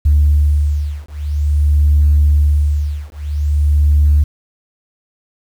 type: beating tone pair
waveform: sine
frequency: 73.42 / 73.91 Hz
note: D2 / D2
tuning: 0 / +12 cents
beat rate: 0.49 Hz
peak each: -12 dBFS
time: 0.05-4.24 s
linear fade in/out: 10 ms
effects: tanh soft clip ceiling -3 dBFS + 7-bit